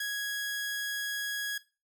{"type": "tone", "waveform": "sawtooth", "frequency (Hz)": 1661.2, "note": "G#6", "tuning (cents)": 0, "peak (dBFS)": -28, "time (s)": [0, 1.58], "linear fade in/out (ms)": 5, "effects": ["noise-tail reverb RT60 0.3 s tail -18 dB re dry"]}